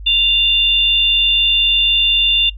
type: tone pair together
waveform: sine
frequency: 2794 / 3548 Hz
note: F7 / A7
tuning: 0 / +14 cents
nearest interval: major third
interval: 414 cents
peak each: -13 dBFS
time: 0.06-2.5 s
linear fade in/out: 10 ms
effects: noise-tail reverb RT60 0.1 s tail -20 dB re dry + added 50 Hz sine -28 dBFS peak until 2.57 s